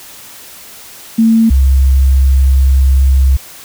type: tone pair in turn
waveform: sine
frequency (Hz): 225.4 / 66.72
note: A3 / C2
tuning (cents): +42 / +34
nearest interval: octave + major sixth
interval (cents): 2108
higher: first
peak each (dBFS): -5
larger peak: neither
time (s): 1.18-1.5 / 1.5-3.37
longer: second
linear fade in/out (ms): 10
effects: white hiss -34 dBFS RMS until 3.64 s